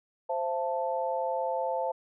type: chord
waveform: sine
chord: A minor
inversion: first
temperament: equal with one note detuned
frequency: 523.3 / 673.9 / 880 Hz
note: C5 / E5 / A5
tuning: 0 / +38 / 0 cents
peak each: -31 / -33 / -32 dBFS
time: 0.29-1.92 s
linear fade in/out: 10 ms
effects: none